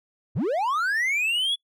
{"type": "linear sweep", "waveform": "triangle", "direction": "up", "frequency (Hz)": [77.9, 3439], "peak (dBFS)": -20, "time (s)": [0.35, 1.56], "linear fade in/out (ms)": 20, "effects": ["noise-tail reverb RT60 0.1 s tail -26 dB re dry"]}